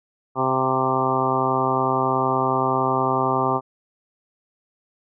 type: harmonic tone with a mistuned harmonic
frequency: 130.81 Hz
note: C3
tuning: in tune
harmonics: 1 / 2 / 3 / 4 / 5 / 6 / 7 / 8 / 9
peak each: -29 / -28 / -26 / -30 / -28 / -26 / -26 / -27 / -25 dBFS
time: 0.35-3.61 s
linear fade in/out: 50 ms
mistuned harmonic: 5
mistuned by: +22 cents
effects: none